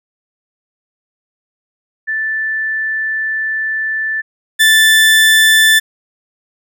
sine / 30% pulse tone pair in turn, 1760 / 1760 Hz, A6 / A6, 0 / 0 cents, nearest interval unison, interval 0 cents, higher neither, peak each -15 / -4 dBFS, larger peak second, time 2.07-4.22 / 4.59-5.8 s, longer first, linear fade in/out 20 ms, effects none

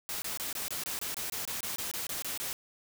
white noise bursts, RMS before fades -36 dBFS, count 16, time 0.09-2.53 s, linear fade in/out 0 ms, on 130 ms, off 24 ms, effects none

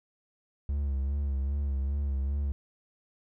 triangle tone with vibrato, 69.5 Hz, C#2, 5 cents sharp, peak -25 dBFS, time 0.69-2.52 s, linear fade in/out 0 ms, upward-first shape sine, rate 2.5 Hz, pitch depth 56 cents each way, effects none

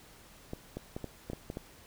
clicks, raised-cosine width 2 ms, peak -24 dBFS, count 8, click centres 0.534 / 0.77 / 0.965 / 1.043 / 1.3 / 1.333 / 1.501 / 1.571 s, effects pink hiss -56 dBFS RMS until 1.86 s

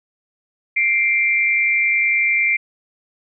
sine tone pair together, 2100 / 2349 Hz, C7 / D7, +6 / 0 cents, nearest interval major second, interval 194 cents, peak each -17 dBFS, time 0.76-2.57 s, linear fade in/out 10 ms, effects none

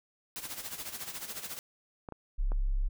white noise with tremolo, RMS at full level -38 dBFS, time 0.36-1.59 s, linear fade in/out 0 ms, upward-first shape sine, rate 14 Hz, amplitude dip 70%
clicks, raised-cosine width 1 ms, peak -27 dBFS, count 3, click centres 2.088 / 2.123 / 2.519 s
sine tone, 33.72 Hz, C#1, 47 cents flat, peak -26 dBFS, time 2.38-2.89 s, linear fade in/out 20 ms
effects none

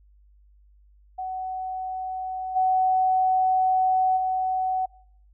sine tone with level steps, 749 Hz, F#5, 21 cents sharp, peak -28 / -18 / -22 dBFS, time 1.18-4.86 s, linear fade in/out 10 ms, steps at 2.55 / 4.16 s, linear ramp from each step 20 ms, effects noise-tail reverb RT60 0.7 s tail -24 dB re dry + added 50 Hz sine -53 dBFS peak until 5.33 s

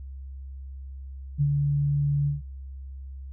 sine tone with ADSR envelope, 143.5 Hz, D3, 40 cents flat, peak -18 dBFS, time 1.38-2.42 s, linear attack 32 ms, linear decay 63 ms, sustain -3 dB, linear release 150 ms, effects added 67 Hz sine -36 dBFS peak until 3.32 s

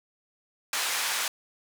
pink band-pass noise, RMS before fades -29 dBFS, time 0.73-1.28 s, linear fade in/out 2 ms, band 1200 to 12000 Hz, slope 12 dB/octave, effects none

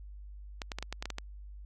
clicks, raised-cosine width 0.2 ms, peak -19 dBFS, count 9, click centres 0.618 / 0.718 / 0.786 / 0.826 / 0.926 / 1.025 / 1.056 / 1.103 / 1.184 s, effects added 50 Hz sine -44 dBFS peak until 1.65 s + AAC 48 kbps

